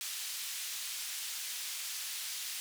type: band-pass noise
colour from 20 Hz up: pink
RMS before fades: -40 dBFS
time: 0.01-2.6 s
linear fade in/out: 0 ms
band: 3100 to 15000 Hz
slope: 12 dB/octave
effects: none